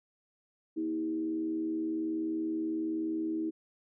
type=tone with frequency modulation; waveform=sine; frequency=320.4 Hz; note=E4; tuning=49 cents flat; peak=-30 dBFS; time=0.76-3.51 s; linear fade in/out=20 ms; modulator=78.8 Hz; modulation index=0.51; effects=none